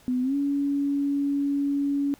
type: tone with pitch glide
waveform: sine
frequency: 251.5 to 282.3 Hz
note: B3 to C#4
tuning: +32 to +32 cents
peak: -22 dBFS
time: 0.08-2.14 s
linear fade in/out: 0 ms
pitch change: +200 cents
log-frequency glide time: 0.22-0.35 s
effects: pink hiss -56 dBFS RMS until 2.19 s